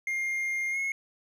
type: tone with pitch glide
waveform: triangle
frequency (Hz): 2119 to 2171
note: C7 to C#7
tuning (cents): +21 to -37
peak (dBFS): -26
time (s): 0.07-0.92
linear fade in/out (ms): 2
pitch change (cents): +42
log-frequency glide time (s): 0.71-0.78
effects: none